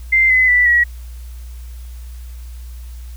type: tone with pitch steps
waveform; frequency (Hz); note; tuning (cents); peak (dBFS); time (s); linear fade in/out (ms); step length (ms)
sine; 2085 / 2028 / 1972.5 / 1918.6; C7 / B6 / B6 / A#6; -7 / +45 / -3 / +49; -9; 0.12-0.84; 10; 180
effects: added 60 Hz sine -29 dBFS peak until 3.16 s + white hiss -48 dBFS RMS until 3.16 s